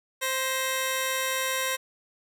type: tone pair together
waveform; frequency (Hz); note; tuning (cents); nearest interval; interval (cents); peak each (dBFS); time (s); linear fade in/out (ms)
10% pulse; 523.3 / 1894.1; C5 / A#6; 0 / +27; octave + minor seventh; 2227; -19 / -22; 0.21-1.77; 20
effects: none